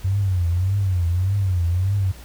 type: tone with vibrato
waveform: sine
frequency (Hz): 92.5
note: F#2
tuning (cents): 0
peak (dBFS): -17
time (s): 0.04-2.12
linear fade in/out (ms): 10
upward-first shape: triangle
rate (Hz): 1.7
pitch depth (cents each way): 170
effects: added 60 Hz sine -40 dBFS peak until 2.24 s + pink hiss -45 dBFS RMS until 2.24 s